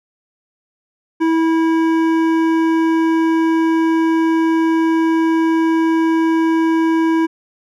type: tone with hard clipping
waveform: sine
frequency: 325.7 Hz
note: E4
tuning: 21 cents flat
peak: -14 dBFS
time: 1.2-7.27 s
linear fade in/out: 20 ms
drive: 12 dB
effects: none